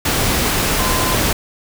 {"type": "tone in noise", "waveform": "sine", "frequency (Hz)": 1027, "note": "C6", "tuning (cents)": -33, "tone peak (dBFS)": -23, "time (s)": [0.79, 1.15], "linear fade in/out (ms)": 5, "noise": "pink", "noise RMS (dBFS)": -17, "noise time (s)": [0.05, 1.33], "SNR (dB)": -9, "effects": []}